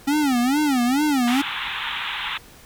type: tone with vibrato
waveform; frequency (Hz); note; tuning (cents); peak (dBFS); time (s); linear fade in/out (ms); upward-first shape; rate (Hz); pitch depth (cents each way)
square; 269.7; C#4; -47; -18; 0.07-1.42; 10; sine; 2.3; 210
type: band-pass noise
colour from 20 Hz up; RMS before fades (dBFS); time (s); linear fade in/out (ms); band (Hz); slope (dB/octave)
white; -28; 1.27-2.38; 10; 810 to 3700; 96
effects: pink hiss -47 dBFS RMS until 2.65 s